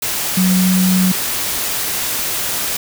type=tone in noise; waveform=sine; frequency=185 Hz; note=F#3; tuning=in tune; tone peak=-11 dBFS; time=0.37-1.12 s; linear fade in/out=5 ms; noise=white; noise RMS=-20 dBFS; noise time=0.02-2.77 s; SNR=+6 dB; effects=none